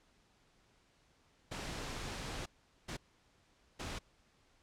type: noise bursts at uneven times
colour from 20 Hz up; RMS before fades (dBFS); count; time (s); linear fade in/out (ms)
pink; -42; 3; 1.51-2.46 / 2.88-2.97 / 3.79-3.99; 10
effects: pink hiss -70 dBFS RMS until 4.62 s + low-pass 7000 Hz 12 dB/octave